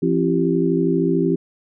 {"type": "tone cluster", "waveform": "sine", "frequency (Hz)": [169.9, 265.9, 337.5, 390.5], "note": ["F3", "C4", "E4", "G4"], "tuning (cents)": [-47, 28, 41, -7], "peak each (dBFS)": -21, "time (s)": [0.02, 1.36], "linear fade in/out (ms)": 10, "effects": []}